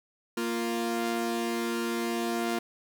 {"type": "tone pair together", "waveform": "sawtooth", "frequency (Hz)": [232.9, 349], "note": ["A#3", "F4"], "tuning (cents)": [-1, -1], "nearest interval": "perfect fifth", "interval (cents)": 700, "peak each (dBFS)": -27, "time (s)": [0.37, 2.59], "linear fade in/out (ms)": 5, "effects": []}